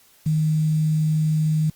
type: tone with quantisation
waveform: sine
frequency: 155.56 Hz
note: D#3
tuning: in tune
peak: -17 dBFS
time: 0.26-1.7 s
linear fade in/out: 5 ms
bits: 7
effects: white hiss -55 dBFS RMS until 1.75 s + Opus 48 kbps